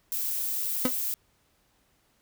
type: noise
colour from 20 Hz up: violet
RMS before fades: -30 dBFS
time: 0.12-1.14 s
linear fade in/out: 0 ms
type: tone with exponential decay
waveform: 30% pulse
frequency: 252.9 Hz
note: B3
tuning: 41 cents sharp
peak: -17 dBFS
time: 0.85-0.93 s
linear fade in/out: 2 ms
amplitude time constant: 16 ms
effects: pink hiss -68 dBFS RMS until 2.21 s